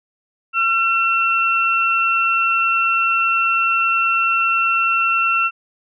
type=tone pair together; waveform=sine; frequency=1355.8 / 2705 Hz; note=E6 / E7; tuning=+48 / +44 cents; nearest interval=octave; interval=1196 cents; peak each=-17 dBFS; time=0.53-5.51 s; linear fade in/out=50 ms; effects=none